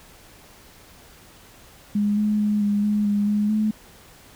sine tone with pitch steps, 206.3 / 210.9 / 209.1 / 205 / 208.9 / 204.9 / 208.3 / 214.7 Hz, G#3 / G#3 / G#3 / G#3 / G#3 / G#3 / G#3 / A3, -11 / +27 / +12 / -22 / +10 / -23 / +5 / -42 cents, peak -18 dBFS, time 1.95-3.71 s, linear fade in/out 5 ms, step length 220 ms, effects pink hiss -49 dBFS RMS until 4.35 s

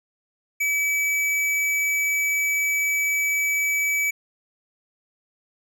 square tone, 2292 Hz, D7, 43 cents flat, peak -21 dBFS, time 0.6-4.11 s, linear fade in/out 10 ms, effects none

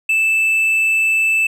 triangle tone, 2637 Hz, E7, in tune, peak -11 dBFS, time 0.09-1.47 s, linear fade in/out 5 ms, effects none

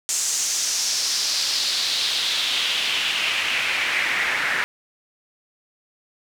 pink noise with band-pass filter sweep, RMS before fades -23 dBFS, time 0.09-4.64 s, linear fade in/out 0 ms, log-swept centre 7100 to 1800 Hz, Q 2.9, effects none

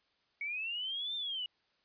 sine linear two-way sweep, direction up then down, 2217 to 3622 to 2880 Hz, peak -35 dBFS, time 0.41-1.46 s, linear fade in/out 2 ms, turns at 1.15 s, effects white hiss -74 dBFS RMS until 1.84 s + resampled to 11025 Hz

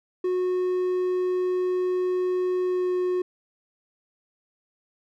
triangle tone with pitch glide, 365.2 to 363.1 Hz, F#4 to F#4, -23 to -33 cents, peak -20 dBFS, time 0.24-3.22 s, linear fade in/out 5 ms, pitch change -10 cents, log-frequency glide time 2.64-2.92 s, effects none

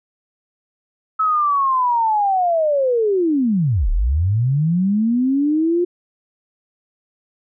sine linear two-way sweep, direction down then up, 1300 to 32.7 to 357.7 Hz, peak -14 dBFS, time 1.19-5.85 s, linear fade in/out 10 ms, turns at 3.9 s, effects none

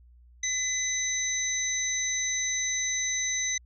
sine tone cluster, 2020 / 3860 / 6110 Hz, B6 / B7 / G8, +39 / -40 / -45 cents, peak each -32 / -35 / -28 dBFS, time 0.43-3.58 s, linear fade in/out 5 ms, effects added 60 Hz sine -52 dBFS peak until 3.65 s

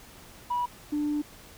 sine tone pair in turn, 974 / 296.3 Hz, B5 / D4, -24 / +15 cents, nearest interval octave + major sixth, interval 2061 cents, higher first, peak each -24 dBFS, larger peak neither, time 0.5-0.66 / 0.92-1.22 s, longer second, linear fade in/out 10 ms, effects tanh soft clip ceiling -22 dBFS + pink hiss -50 dBFS RMS until 1.57 s

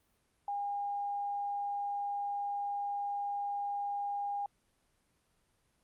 sine tone, 810 Hz, G#5, 43 cents flat, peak -33 dBFS, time 0.48-4.46 s, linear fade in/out 2 ms, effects pink hiss -74 dBFS RMS until 5.83 s + Opus 32 kbps

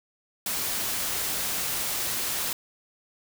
white noise, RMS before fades -29 dBFS, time 0.46-2.53 s, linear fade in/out 2 ms, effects none

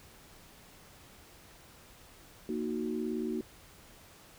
sine chord, D# minor, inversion second, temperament equal, 233.1 / 311.1 / 370 Hz, A#3 / D#4 / F#4, 0 / 0 / 0 cents, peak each -35 / -37 / -36 dBFS, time 2.49-3.41 s, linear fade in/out 2 ms, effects pink hiss -56 dBFS RMS until 4.38 s

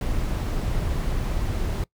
brown noise, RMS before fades -25 dBFS, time 0.01-1.84 s, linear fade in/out 2 ms, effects noise-tail reverb RT60 0.1 s tail -22 dB re dry

